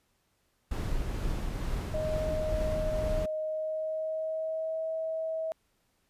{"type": "noise with tremolo", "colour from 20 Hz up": "brown", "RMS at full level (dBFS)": -31, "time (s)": [0.71, 3.26], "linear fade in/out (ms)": 5, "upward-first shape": "triangle", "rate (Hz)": 2.2, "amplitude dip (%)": 25}
{"type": "tone with pitch glide", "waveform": "sine", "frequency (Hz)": [622.3, 643.1], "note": ["D#5", "E5"], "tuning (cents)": [0, -43], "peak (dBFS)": -30, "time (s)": [1.94, 5.52], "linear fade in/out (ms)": 0, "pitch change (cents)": 57, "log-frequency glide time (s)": [3.32, 4.84]}
{"effects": ["pink hiss -73 dBFS RMS until 6.09 s", "resampled to 32000 Hz"]}